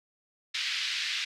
white band-pass noise, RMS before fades -32 dBFS, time 0.54-1.25 s, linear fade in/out 10 ms, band 1800 to 4400 Hz, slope 24 dB/octave, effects none

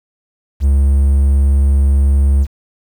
triangle tone, 69.3 Hz, C#2, in tune, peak -6 dBFS, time 0.6-2.47 s, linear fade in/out 50 ms, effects 7-bit

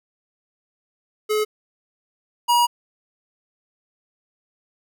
square tone pair in turn, 426.7 / 957.9 Hz, G#4 / A#5, +47 / +47 cents, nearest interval octave + major second, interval 1400 cents, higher second, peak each -19 / -15 dBFS, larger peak second, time 1.29-1.45 / 2.48-2.67 s, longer second, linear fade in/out 20 ms, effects none

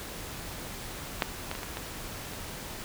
clicks, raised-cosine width 0.3 ms, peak -8 / -16 / -20 / -25 / -21 / -19 / -25 dBFS, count 7, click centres 1.222 / 1.514 / 1.552 / 1.589 / 1.632 / 1.771 / 2.335 s, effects pink hiss -40 dBFS RMS until 2.84 s

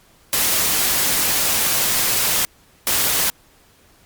white noise bursts at uneven times, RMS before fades -18 dBFS, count 2, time 0.33-2.45 / 2.87-3.3 s, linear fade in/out 0 ms, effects pink hiss -53 dBFS RMS until 4.05 s + MP3 96 kbps

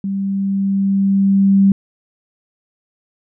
sine tone with level ramp, 196 Hz, G3, in tune, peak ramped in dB -18 to -7 dBFS, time 0.04-1.72 s, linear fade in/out 2 ms, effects none

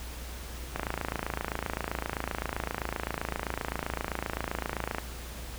click train, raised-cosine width 0.5 ms, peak -15 dBFS, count 118, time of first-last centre 0.76-4.984 s, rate 27.7 Hz, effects added 60 Hz sine -40 dBFS peak until 5.58 s + pink hiss -44 dBFS RMS until 5.58 s

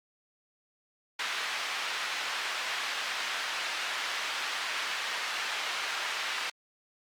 pink band-pass noise, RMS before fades -34 dBFS, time 1.19-6.5 s, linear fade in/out 5 ms, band 1300 to 3900 Hz, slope 12 dB/octave, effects Opus 48 kbps

